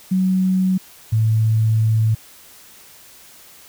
sine tone pair in turn, 187 / 110.52 Hz, F#3 / A2, +19 / +8 cents, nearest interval major sixth, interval 911 cents, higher first, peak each -14 / -13 dBFS, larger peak second, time 0.11-0.78 / 1.12-2.15 s, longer second, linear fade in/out 10 ms, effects white hiss -45 dBFS RMS until 3.68 s

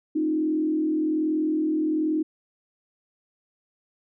sine tone with frequency modulation, 311.1 Hz, D#4, in tune, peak -21 dBFS, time 0.15-2.23 s, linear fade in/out 10 ms, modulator 41.2 Hz, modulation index 0.63, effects none

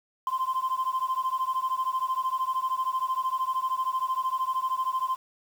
sine beating tone pair, 1034 / 1047 Hz, C6 / C6, -21 / +1 cents, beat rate 13 Hz, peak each -27 dBFS, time 0.27-5.16 s, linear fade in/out 2 ms, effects tanh soft clip ceiling -21 dBFS + 8-bit

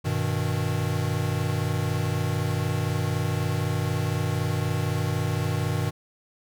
square chord, G augmented, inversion none, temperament equal with one note detuned, 98 / 121.98 / 155.56 Hz, G2 / B2 / D#3, 0 / -21 / 0 cents, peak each -29 dBFS, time 0.04-5.91 s, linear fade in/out 20 ms, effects none

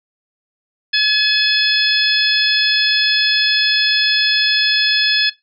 harmonic tone, 853 Hz, G#5, 46 cents sharp, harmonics 2 / 3 / 4 / 5 / 6, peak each -17 / -21 / -18 / -20 / -19 dBFS, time 0.93-5.3 s, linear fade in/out 10 ms, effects noise-tail reverb RT60 0.2 s tail -20 dB re dry

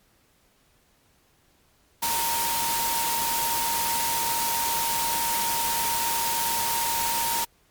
sine tone in noise, 926 Hz, A#5, 12 cents flat, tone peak -27 dBFS, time 2.02-7.45 s, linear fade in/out 10 ms, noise white, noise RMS -27 dBFS, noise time 2.02-7.45 s, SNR -3 dB, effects pink hiss -63 dBFS RMS until 7.7 s + MP3 96 kbps

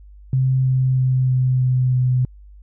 sine tone with pitch steps, 130.81 / 129.98 / 129.16 / 128.34 / 127.53 / 126.72 Hz, C3 / C3 / C3 / C3 / C3 / B2, 0 / -11 / -22 / -33 / -44 / +45 cents, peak -14 dBFS, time 0.33-2.25 s, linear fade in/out 2 ms, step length 320 ms, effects added 50 Hz sine -40 dBFS peak until 2.62 s

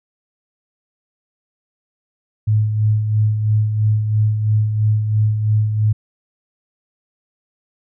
sine tone with tremolo, 107.3 Hz, A2, 43 cents flat, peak -11 dBFS, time 2.47-5.93 s, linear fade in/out 10 ms, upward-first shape sine, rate 3 Hz, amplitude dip 50%, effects none

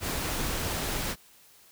pink noise, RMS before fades -31 dBFS, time 0-1.16 s, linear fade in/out 50 ms, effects white hiss -57 dBFS RMS until 1.71 s

